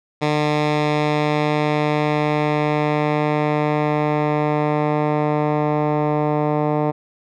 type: tone with low-pass filter sweep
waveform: 10% pulse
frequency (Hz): 150.1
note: D3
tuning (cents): +38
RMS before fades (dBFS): -19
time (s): 0.21-6.92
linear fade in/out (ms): 20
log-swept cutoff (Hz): 4200 to 1000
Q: 0.85
effects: none